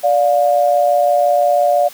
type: tone pair together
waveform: sine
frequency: 583 / 708.8 Hz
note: D5 / F5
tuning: -13 / +25 cents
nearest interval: minor third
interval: 338 cents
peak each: -13 dBFS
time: 0.03-1.89 s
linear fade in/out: 20 ms
effects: white hiss -38 dBFS RMS until 1.93 s + high-pass 150 Hz 12 dB/octave